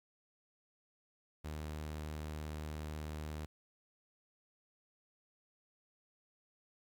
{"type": "tone", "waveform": "sawtooth", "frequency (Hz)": 76.5, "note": "D#2", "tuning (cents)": -29, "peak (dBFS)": -37, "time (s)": [1.44, 3.46], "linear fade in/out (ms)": 10, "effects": ["12-bit"]}